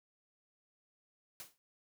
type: noise with exponential decay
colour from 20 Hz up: white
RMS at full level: -44 dBFS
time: 1.4-1.58 s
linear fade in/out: 0 ms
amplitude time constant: 37 ms
effects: none